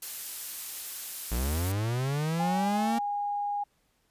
blue noise, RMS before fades -36 dBFS, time 0.02-1.72 s, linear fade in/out 5 ms
45% pulse linear sweep, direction up, 53.8 to 233.9 Hz, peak -27 dBFS, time 1.31-2.99 s, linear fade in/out 10 ms
sine tone, 818 Hz, G#5, 26 cents flat, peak -28 dBFS, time 2.39-3.64 s, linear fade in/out 10 ms
effects pink hiss -71 dBFS RMS until 4.1 s + resampled to 32000 Hz

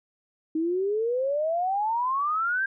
sine exponential sweep, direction up, 311.1 to 1613 Hz, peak -23 dBFS, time 0.55-2.66 s, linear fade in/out 5 ms, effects none

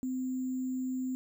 sine tone with sample-and-hold, 257.4 Hz, C4, 28 cents flat, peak -31 dBFS, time 0.03-1.15 s, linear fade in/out 0 ms, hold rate 7350 Hz, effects none

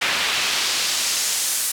pink noise with band-pass filter sweep, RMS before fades -22 dBFS, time 0.01-1.72 s, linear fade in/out 10 ms, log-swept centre 2400 to 9900 Hz, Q 1, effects none

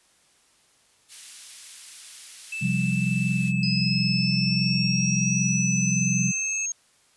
white high-pass noise, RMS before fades -42 dBFS, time 1.08-3.53 s, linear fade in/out 50 ms, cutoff 2200 Hz, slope 12 dB/octave
triangle tone with pitch glide, 2637 to 2613 Hz, E7 to E7, 0 to -16 cents, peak -28 dBFS, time 2.52-6.66 s, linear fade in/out 5 ms, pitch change -16 cents, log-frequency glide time 3.34-3.47 s
sine chord, C suspended fourth, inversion none, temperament equal, 130.81 / 174.61 / 196 Hz, C3 / F3 / G3, 0 / 0 / 0 cents, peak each -26 dBFS, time 2.61-6.32 s, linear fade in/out 20 ms
sine exponential sweep, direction up, 4999 to 6520 Hz, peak -26 dBFS, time 3.63-6.72 s, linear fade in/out 2 ms
effects white hiss -61 dBFS RMS until 7.16 s + resampled to 24000 Hz

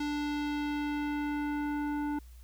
square tone with low-pass filter sweep, 293.7 Hz, D4, in tune, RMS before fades -33 dBFS, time 0-2.19 s, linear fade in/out 5 ms, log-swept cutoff 5100 to 1200 Hz, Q 1.1, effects added 60 Hz sine -48 dBFS peak until 2.43 s + white hiss -64 dBFS RMS until 2.43 s

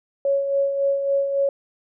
sine tone with tremolo, 555 Hz, C#5, 2 cents sharp, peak -16 dBFS, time 0.25-1.49 s, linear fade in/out 2 ms, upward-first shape sine, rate 3.6 Hz, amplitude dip 50%, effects none

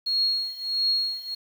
sine tone with tremolo, 4295 Hz, C8, 44 cents sharp, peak -19 dBFS, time 0.06-1.35 s, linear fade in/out 10 ms, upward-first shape triangle, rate 1.5 Hz, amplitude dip 90%, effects 8-bit

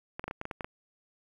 clicks, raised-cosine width 0.5 ms, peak -21 dBFS, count 9, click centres 0.195 / 0.241 / 0.28 / 0.311 / 0.414 / 0.454 / 0.512 / 0.608 / 0.645 s, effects 9-bit

